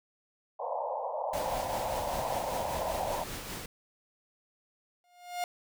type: band-pass noise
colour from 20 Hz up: pink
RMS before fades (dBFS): -34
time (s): 0.59-3.24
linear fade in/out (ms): 10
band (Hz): 510 to 1000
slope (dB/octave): 96
type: noise with tremolo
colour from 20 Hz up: pink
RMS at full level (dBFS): -38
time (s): 1.33-3.66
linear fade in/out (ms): 5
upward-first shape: triangle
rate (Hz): 5.1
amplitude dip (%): 40
type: tone with exponential growth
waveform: 45% pulse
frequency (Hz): 710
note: F5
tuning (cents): +28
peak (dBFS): -28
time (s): 5.04-5.44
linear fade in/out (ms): 1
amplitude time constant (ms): 85
effects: none